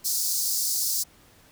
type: high-pass noise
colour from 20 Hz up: pink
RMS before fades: -26 dBFS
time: 0.04-1.04 s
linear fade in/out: 20 ms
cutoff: 4600 Hz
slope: 48 dB/octave
effects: pink hiss -56 dBFS RMS until 1.51 s